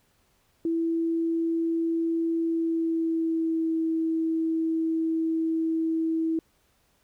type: tone with pitch glide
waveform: sine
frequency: 330.5 to 324.1 Hz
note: E4 to E4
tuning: +5 to -29 cents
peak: -23 dBFS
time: 0.65-6.39 s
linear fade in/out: 2 ms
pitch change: -34 cents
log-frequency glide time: 2.38-3.77 s
effects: pink hiss -67 dBFS RMS until 7.03 s